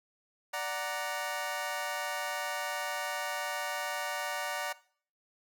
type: chord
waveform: 20% pulse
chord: D augmented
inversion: none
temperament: equal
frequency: 587.3 / 740 / 932.3 Hz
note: D5 / F#5 / A#5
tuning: 0 / 0 / 0 cents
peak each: -33 dBFS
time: 0.53-4.73 s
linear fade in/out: 10 ms
effects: noise-tail reverb RT60 0.5 s tail -19 dB re dry